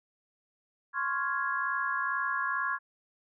sine chord, Db major seventh, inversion third, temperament equal, 1046.5 / 1108.7 / 1396.9 / 1661.2 Hz, C6 / Db6 / F6 / Ab6, 0 / 0 / 0 / 0 cents, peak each -35 / -34 / -35 / -32 dBFS, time 0.93-2.79 s, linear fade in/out 50 ms, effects none

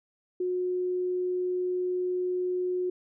sine tone, 363 Hz, F#4, 33 cents flat, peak -26 dBFS, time 0.4-2.9 s, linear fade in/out 5 ms, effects none

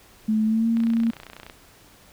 sine tone with pitch glide, 217.1 to 229.2 Hz, A3 to A#3, -23 to -29 cents, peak -18 dBFS, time 0.28-1.11 s, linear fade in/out 10 ms, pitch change +94 cents, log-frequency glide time 0.45-0.68 s
click train, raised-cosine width 0.3 ms, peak -23 dBFS, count 23, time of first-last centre 0.77-1.498 s, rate 30.2 Hz
effects pink hiss -52 dBFS RMS until 2.12 s

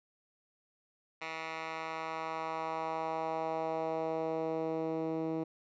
10% pulse tone with band-pass filter sweep, 160.9 Hz, E3, 42 cents flat, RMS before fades -36 dBFS, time 1.21-5.44 s, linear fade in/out 10 ms, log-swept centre 2000 to 320 Hz, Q 1.5, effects resampled to 16000 Hz

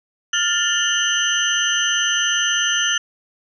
sine tone cluster, 1405 / 1768 / 2863 / 3101 / 6100 Hz, F6 / A6 / F7 / G7 / G8, +10 / +8 / +42 / -19 / -48 cents, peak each -23 dBFS, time 0.33-2.98 s, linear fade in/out 5 ms, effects none

